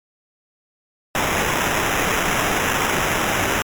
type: noise with sample-and-hold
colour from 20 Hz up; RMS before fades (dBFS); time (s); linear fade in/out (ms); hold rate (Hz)
blue; -20; 1.15-3.62; 0; 4410
effects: MP3 96 kbps

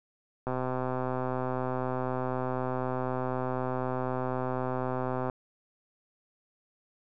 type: click train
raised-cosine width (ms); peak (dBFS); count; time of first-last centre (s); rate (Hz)
1; -18; 619; 0.47-5.298; 128
effects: none

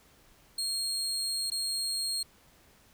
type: tone with dropouts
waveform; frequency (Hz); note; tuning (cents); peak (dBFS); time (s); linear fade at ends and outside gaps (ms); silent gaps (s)
30% pulse; 4249; C8; +26; -27; 0.58-2.23; 5; 1.502-1.517
effects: pink hiss -61 dBFS RMS until 2.93 s

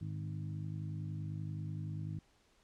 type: harmonic tone with a mistuned harmonic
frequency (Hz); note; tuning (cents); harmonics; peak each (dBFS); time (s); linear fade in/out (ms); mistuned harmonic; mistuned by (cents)
51.91; G#1; 0; 2 / 3 / 4 / 5 / 6; -41 / -41 / -53 / -55 / -53; 0.01-2.19; 5; 3; -16
effects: pink hiss -70 dBFS RMS until 2.63 s + low-pass 8000 Hz 12 dB/octave

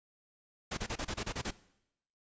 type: noise bursts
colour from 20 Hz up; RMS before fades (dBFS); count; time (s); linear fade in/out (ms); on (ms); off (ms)
pink; -36; 9; 0.71-1.51; 10; 64; 28
effects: noise-tail reverb RT60 0.8 s tail -19 dB re dry + resampled to 16000 Hz

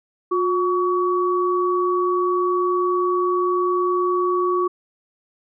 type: tone pair together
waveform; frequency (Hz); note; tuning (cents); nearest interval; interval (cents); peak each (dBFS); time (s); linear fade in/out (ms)
sine; 359.5 / 1130.2; F#4 / C#6; -50 / +33; octave + minor sixth; 1983; -19 / -21; 0.31-4.68; 10
effects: none

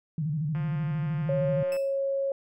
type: tone with vibrato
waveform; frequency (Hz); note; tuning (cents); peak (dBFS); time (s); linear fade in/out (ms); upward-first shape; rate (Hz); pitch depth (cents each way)
sine; 152.3; D#3; -37; -26; 0.18-1.63; 2; square; 13; 100
type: click train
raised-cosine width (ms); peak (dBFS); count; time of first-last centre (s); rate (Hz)
0.5; -30; 215; 0.55-1.766; 176
type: tone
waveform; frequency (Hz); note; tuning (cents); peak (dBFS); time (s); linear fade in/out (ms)
sine; 548; C#5; -20; -25; 1.29-2.32; 2
type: tone with exponential decay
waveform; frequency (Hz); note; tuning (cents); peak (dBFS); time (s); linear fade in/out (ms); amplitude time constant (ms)
sawtooth; 2620; E7; -11; -34; 1.72-1.99; 1; 57
effects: none

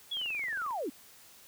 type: linear sweep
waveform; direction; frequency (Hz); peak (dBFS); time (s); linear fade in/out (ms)
sine; down; 3434 to 229.1; -32; 0.11-0.9; 10
type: click train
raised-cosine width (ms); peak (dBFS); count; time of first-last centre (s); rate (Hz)
0.5; -35; 13; 0.17-0.708; 22.3
effects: white hiss -56 dBFS RMS until 1.47 s

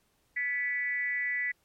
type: tone with frequency modulation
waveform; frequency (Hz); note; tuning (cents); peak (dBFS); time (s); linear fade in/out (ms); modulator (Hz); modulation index
sine; 1975.5; B6; 0; -28; 0.36-1.52; 10; 264; 0.57
effects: pink hiss -71 dBFS RMS until 1.64 s + MP3 64 kbps

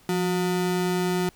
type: ring-modulated tone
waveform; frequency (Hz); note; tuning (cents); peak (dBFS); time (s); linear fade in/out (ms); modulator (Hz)
square; 270; C#4; -45; -20; 0.09-1.29; 0; 94.8
effects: pink hiss -56 dBFS RMS until 1.35 s

